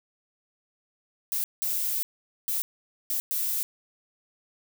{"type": "noise bursts at uneven times", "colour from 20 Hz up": "violet", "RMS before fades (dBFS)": -28, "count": 5, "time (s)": [[1.32, 1.44], [1.62, 2.03], [2.48, 2.62], [3.1, 3.2], [3.31, 3.63]], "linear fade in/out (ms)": 0, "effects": []}